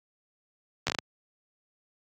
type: slowing click train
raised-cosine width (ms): 0.2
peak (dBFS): -9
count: 6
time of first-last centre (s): 0.87-0.987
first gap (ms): 12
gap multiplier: 1.34
effects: high-pass 100 Hz 12 dB/octave + AAC 64 kbps